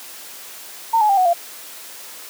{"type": "tone with pitch steps", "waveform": "sine", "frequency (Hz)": [909, 848.1, 791.3, 738.3, 688.9], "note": ["A#5", "G#5", "G5", "F#5", "F5"], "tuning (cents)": [-44, 36, 16, -4, -24], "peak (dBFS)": -12, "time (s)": [0.93, 1.335], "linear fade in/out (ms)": 10, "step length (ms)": 81, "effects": ["white hiss -37 dBFS RMS until 2.29 s", "high-pass 300 Hz 12 dB/octave"]}